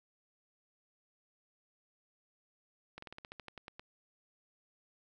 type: slowing click train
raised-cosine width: 0.3 ms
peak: -30 dBFS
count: 12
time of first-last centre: 2.98-3.795 s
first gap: 44 ms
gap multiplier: 1.1
effects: none